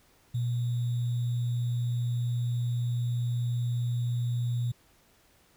sine tone with sample-and-hold, 120.4 Hz, B2, 44 cents flat, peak -26 dBFS, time 0.34-4.72 s, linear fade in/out 10 ms, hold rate 3675 Hz, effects pink hiss -63 dBFS RMS until 5.56 s

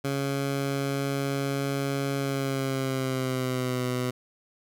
15% pulse tone with pitch glide, 138.59 to 125.63 Hz, C#3 to B2, 0 to +30 cents, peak -20 dBFS, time 0.04-4.11 s, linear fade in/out 10 ms, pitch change -170 cents, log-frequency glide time 2.17-3.84 s, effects none

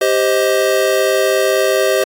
square chord, C minor, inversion second, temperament just, 392.4 / 523.3 / 627.9 Hz, G4 / C5 / Eb5, +2 / 0 / +16 cents, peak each -17 dBFS, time 0.01-2.04 s, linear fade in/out 5 ms, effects AAC 64 kbps

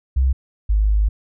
sine tone pair in turn, 65.4 / 51.91 Hz, C2 / G#1, 0 / 0 cents, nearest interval major third, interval 400 cents, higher first, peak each -13 dBFS, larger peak neither, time 0.16-0.33 / 0.69-1.09 s, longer second, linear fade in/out 10 ms, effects none

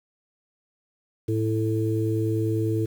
harmonic tone, 110 Hz, A2, in tune, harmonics 1 / 3 / 4, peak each -24 / -26 / -29 dBFS, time 1.28-2.86 s, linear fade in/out 10 ms, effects 8-bit

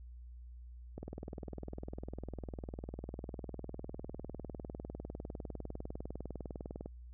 click train, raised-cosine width 2 ms, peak -29 dBFS, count 118, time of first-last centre 0.98-6.859 s, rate 19.9 Hz, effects added 60 Hz sine -48 dBFS peak until 7.13 s

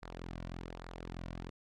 sawtooth tone with flanger, 43.14 Hz, F1, 20 cents flat, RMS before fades -45 dBFS, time 0.02-1.5 s, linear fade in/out 10 ms, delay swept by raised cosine 0.32 to 2.42 ms, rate 1.2 Hz, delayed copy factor -0.6, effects low-pass 5000 Hz 12 dB/octave

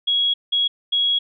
sine tone bursts at uneven times, 3322 Hz, G#7, in tune, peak -16 dBFS, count 3, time 0.07-0.34 / 0.52-0.68 / 0.92-1.19 s, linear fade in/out 10 ms, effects none

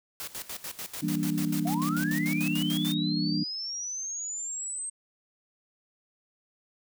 white noise with tremolo, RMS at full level -37 dBFS, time 0.2-2.94 s, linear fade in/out 0 ms, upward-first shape square, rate 6.8 Hz, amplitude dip 80%
sine chord, E half-diminished seventh, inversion none, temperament just, 164.81 / 197.78 / 237.3 / 296.7 Hz, E3 / G3 / Bb3 / D4, 0 / +16 / +31 / +18 cents, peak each -31 / -32 / -33 / -30 dBFS, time 1.02-3.44 s, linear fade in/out 10 ms
sine linear sweep, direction up, 659.3 to 8372 Hz, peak -32 dBFS, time 1.65-4.9 s, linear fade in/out 10 ms
effects none

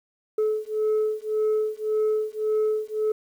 sine beating tone pair, 430 / 431.8 Hz, A4 / A4, -40 / -33 cents, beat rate 1.8 Hz, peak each -23 dBFS, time 0.38-3.12 s, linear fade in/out 5 ms, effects tanh soft clip ceiling -18 dBFS + 9-bit

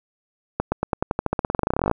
accelerating click train, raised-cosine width 1 ms, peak -6 dBFS, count 26, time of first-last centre 0.6-1.913 s, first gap 120 ms, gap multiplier 0.92, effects none

